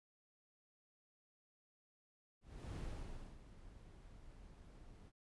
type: noise with ADSR envelope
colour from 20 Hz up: brown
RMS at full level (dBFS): -44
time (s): 2.41-5.12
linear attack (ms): 350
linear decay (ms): 610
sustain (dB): -14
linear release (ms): 43
effects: resampled to 24000 Hz